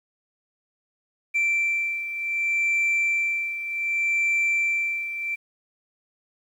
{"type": "beating tone pair", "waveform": "sine", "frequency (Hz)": [2344, 2344.66], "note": ["D7", "D7"], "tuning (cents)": [-4, -3], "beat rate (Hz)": 0.66, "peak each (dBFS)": [-21, -26], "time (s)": [1.34, 5.36], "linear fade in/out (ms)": 20, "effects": ["tanh soft clip ceiling -18 dBFS", "9-bit"]}